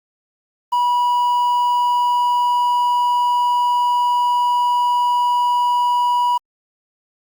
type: tone with quantisation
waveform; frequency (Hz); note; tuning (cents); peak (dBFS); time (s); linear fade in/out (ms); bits
triangle; 975; B5; -23; -12; 0.72-6.38; 10; 7
effects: Opus 48 kbps